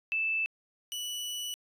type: tone pair in turn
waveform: sine / sawtooth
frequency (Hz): 2637 / 2956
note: E7 / F#7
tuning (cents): 0 / -2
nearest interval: major second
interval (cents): 198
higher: second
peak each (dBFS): -27 / -31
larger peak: first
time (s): 0.12-0.46 / 0.92-1.54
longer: second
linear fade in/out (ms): 0
effects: resampled to 32000 Hz